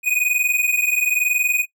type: tone pair together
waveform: square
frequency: 2468 / 2489 Hz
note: D#7 / D#7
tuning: -15 / 0 cents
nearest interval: unison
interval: 15 cents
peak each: -20 dBFS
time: 0.03-1.66 s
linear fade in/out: 50 ms
effects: noise-tail reverb RT60 0.1 s tail -21 dB re dry